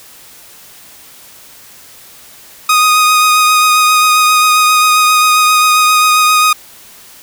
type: tone with vibrato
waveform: sawtooth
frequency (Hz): 1244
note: D#6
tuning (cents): -1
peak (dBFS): -3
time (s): 2.69-6.53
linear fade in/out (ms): 5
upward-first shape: triangle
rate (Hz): 7.5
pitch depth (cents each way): 18
effects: white hiss -38 dBFS RMS until 7.22 s